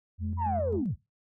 sine tone, 87.31 Hz, F2, in tune, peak -30 dBFS, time 0.18-0.82 s, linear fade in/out 50 ms
sine tone with tremolo, 212.9 Hz, G#3, 43 cents sharp, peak -33 dBFS, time 0.2-0.93 s, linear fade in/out 50 ms, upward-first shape square, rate 3.8 Hz, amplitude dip 70%
sine linear sweep, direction down, 995 to 54.5 Hz, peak -26 dBFS, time 0.37-0.96 s, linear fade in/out 50 ms
effects noise-tail reverb RT60 0.2 s tail -18 dB re dry + tanh soft clip ceiling -20 dBFS

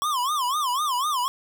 square tone with vibrato, 1095 Hz, C#6, 22 cents flat, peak -23 dBFS, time 0.02-1.28 s, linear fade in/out 0 ms, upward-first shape sine, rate 4 Hz, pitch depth 210 cents each way, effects 9-bit

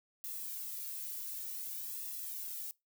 violet noise with flanger, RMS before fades -42 dBFS, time 0.24-2.71 s, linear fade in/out 0 ms, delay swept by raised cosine 1.3 to 2.19 ms, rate 0.55 Hz, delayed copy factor -0.7, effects noise-tail reverb RT60 0.2 s tail -22 dB re dry

